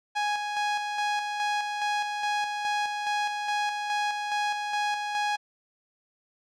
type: tone with tremolo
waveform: sawtooth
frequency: 830.6 Hz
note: G#5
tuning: in tune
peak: -21 dBFS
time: 0.15-5.37 s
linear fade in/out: 20 ms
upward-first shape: square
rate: 2.4 Hz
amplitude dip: 40%
effects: low-pass 5000 Hz 12 dB/octave